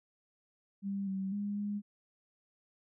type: tone with pitch steps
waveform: sine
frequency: 197.9 / 192.2 / 203.9 / 205.3 Hz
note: G3 / G3 / G#3 / G#3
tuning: +17 / -34 / -32 / -20 cents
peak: -33 dBFS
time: 0.82-1.82 s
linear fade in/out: 50 ms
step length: 250 ms
effects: none